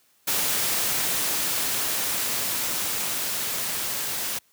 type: noise with level ramp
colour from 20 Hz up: white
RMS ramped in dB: -24 to -29 dBFS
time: 0.27-4.39 s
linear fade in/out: 10 ms
effects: white hiss -63 dBFS RMS until 4.52 s + high-pass 80 Hz 12 dB/octave